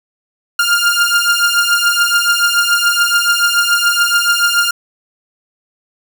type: beating tone pair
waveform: sawtooth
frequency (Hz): 1400 / 1407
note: F6 / F6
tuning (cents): +4 / +12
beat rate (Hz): 7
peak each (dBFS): -10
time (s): 0.59-4.71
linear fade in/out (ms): 5
effects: none